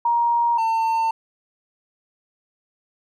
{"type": "tone pair in turn", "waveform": ["sine", "triangle"], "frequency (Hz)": [942, 900.8], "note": ["A#5", "A5"], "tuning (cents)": [18, 40], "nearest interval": "minor second", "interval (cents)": 78, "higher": "first", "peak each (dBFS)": -16, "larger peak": "neither", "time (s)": [[0.05, 0.58], [0.58, 1.11]], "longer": "neither", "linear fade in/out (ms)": 5, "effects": []}